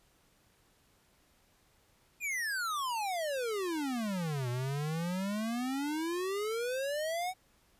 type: exponential two-way sweep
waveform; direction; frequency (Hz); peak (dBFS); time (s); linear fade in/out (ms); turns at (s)
square; down then up; 2489 to 120 to 757; -33; 2.2-7.34; 50; 4.49
effects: pink hiss -68 dBFS RMS until 7.79 s + resampled to 32000 Hz